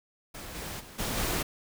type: noise with level steps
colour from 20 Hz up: pink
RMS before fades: -42 / -38 / -48 / -32 / -30 dBFS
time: 0.34-1.43 s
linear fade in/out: 10 ms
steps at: 0.54 / 0.79 / 0.98 / 1.16 s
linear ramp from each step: 20 ms
effects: none